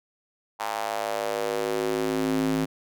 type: tone with high-pass filter sweep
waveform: square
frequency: 53.3 Hz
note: G#1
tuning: 46 cents sharp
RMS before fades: -27 dBFS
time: 0.59-2.66 s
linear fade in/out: 20 ms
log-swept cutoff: 860 to 220 Hz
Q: 3.1
effects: none